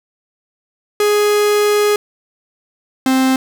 45% pulse tone pair in turn, 416.1 / 262.1 Hz, G#4 / C4, +3 / +3 cents, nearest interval minor sixth, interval 800 cents, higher first, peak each -11 dBFS, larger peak neither, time 1-1.96 / 3.06-3.36 s, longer first, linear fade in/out 2 ms, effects none

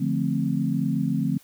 sine chord, D minor seventh, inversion none, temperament equal, 146.83 / 174.61 / 220 / 261.6 Hz, D3 / F3 / A3 / C4, 0 / 0 / 0 / 0 cents, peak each -27 dBFS, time 0-1.38 s, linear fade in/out 10 ms, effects white hiss -55 dBFS RMS until 1.43 s

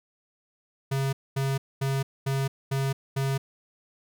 square tone bursts, 135.9 Hz, C#3, 34 cents flat, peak -25 dBFS, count 6, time 0.91-3.38 s, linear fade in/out 10 ms, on 220 ms, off 230 ms, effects none

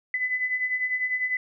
sine beating tone pair, 1999 / 2009 Hz, B6 / B6, +20 / +29 cents, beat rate 10 Hz, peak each -31 / -25 dBFS, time 0.14-1.37 s, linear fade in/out 2 ms, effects none

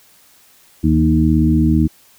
harmonic tone with a mistuned harmonic, 78.1 Hz, D#2, 7 cents sharp, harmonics 1 / 2 / 3 / 4, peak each -16 / -16 / -16 / -16 dBFS, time 0.83-1.88 s, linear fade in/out 20 ms, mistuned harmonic 2, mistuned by +23 cents, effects white hiss -50 dBFS RMS until 2.18 s

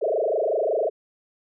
sine tone with frequency modulation, 539 Hz, C#5, 49 cents flat, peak -20 dBFS, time 0.01-0.9 s, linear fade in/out 20 ms, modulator 25.4 Hz, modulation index 5.1, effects none

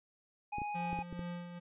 square tone, 830.6 Hz, G#5, in tune, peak -37 dBFS, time 0.52-1.03 s, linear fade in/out 10 ms
clicks, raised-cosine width 3 ms, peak -30 dBFS, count 6, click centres 0.584 / 0.618 / 0.93 / 0.989 / 1.127 / 1.193 s
square tone with tremolo, 174.61 Hz, F3, in tune, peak -39 dBFS, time 0.74-1.6 s, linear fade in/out 20 ms, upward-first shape sine, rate 2.3 Hz, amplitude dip 55%
effects resampled to 8000 Hz

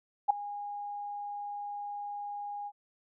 sine tone with ADSR envelope, 819 Hz, G#5, 24 cents flat, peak -17 dBFS, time 0.28-2.72 s, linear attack 22 ms, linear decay 6 ms, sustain -19 dB, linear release 53 ms, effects none

